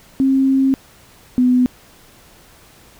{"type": "tone pair in turn", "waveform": "sine", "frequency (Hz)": [267.8, 250.3], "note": ["C4", "B3"], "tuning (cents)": [40, 23], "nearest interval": "minor second", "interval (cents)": 117, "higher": "first", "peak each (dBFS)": [-11, -10], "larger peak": "second", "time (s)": [[0.2, 0.74], [1.38, 1.66]], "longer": "first", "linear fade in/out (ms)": 0, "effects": ["pink hiss -47 dBFS RMS until 2.99 s"]}